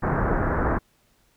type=low-pass noise; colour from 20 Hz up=pink; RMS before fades=-23 dBFS; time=0.02-0.79 s; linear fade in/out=20 ms; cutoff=1700 Hz; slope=48 dB/octave; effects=pink hiss -64 dBFS RMS until 1.36 s